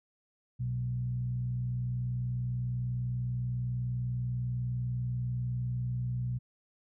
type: tone with frequency modulation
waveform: sine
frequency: 123.47 Hz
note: B2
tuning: in tune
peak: -30 dBFS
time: 0.59-6.39 s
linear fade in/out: 20 ms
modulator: 60.1 Hz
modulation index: 0.41
effects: none